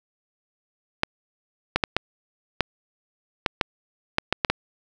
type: clicks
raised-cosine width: 0.3 ms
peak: -3 dBFS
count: 11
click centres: 1.034 / 1.76 / 1.838 / 1.966 / 2.607 / 3.462 / 3.612 / 4.184 / 4.326 / 4.448 / 4.5 s
effects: none